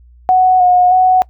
sine tone with vibrato, 732 Hz, F#5, 19 cents flat, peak -6 dBFS, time 0.29-1.22 s, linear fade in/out 0 ms, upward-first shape square, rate 1.6 Hz, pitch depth 22 cents each way, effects noise-tail reverb RT60 0.1 s tail -23 dB re dry + added 60 Hz sine -40 dBFS peak until 1.29 s

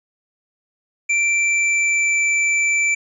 square tone with pitch glide, 2349 to 2331 Hz, D7 to D7, 0 to -14 cents, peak -16 dBFS, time 1.09-2.95 s, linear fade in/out 10 ms, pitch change -14 cents, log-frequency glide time 1.23-2.22 s, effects resampled to 22050 Hz

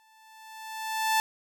sawtooth tone with exponential growth, 880 Hz, A5, in tune, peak -17 dBFS, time 0-1.2 s, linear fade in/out 0 ms, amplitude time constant 260 ms, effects none

